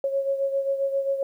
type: beating tone pair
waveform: sine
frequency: 547 / 554.5 Hz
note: C#5 / C#5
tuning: -23 / 0 cents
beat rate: 7.5 Hz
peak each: -23 / -30 dBFS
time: 0.04-1.23 s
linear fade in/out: 2 ms
effects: 10-bit